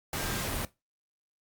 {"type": "tone in noise", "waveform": "sine", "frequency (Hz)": 1595, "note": "G6", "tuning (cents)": 30, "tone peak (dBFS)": -43, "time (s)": [0.18, 0.44], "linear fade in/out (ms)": 2, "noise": "pink", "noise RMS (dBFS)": -33, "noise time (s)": [0.13, 0.65], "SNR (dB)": -13, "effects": ["noise-tail reverb RT60 0.2 s tail -17 dB re dry", "Opus 48 kbps"]}